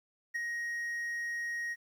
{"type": "tone with ADSR envelope", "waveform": "triangle", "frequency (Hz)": 1880, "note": "A#6", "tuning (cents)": 14, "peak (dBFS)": -28, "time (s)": [0.34, 1.76], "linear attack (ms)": 18, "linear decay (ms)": 12, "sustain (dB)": -4, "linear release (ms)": 39, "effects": ["11-bit"]}